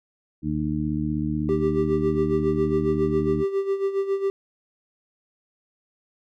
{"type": "harmonic tone", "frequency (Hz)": 76.1, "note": "D#2", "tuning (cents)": -38, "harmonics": [1, 2, 3, 4], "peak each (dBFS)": [-32, -28, -28, -27], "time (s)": [0.42, 3.45], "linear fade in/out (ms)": 50}
{"type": "tone with tremolo", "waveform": "triangle", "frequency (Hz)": 392, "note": "G4", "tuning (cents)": 0, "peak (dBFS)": -17, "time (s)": [1.49, 4.3], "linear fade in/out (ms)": 0, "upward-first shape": "sine", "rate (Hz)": 7.3, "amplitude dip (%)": 70}
{"effects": []}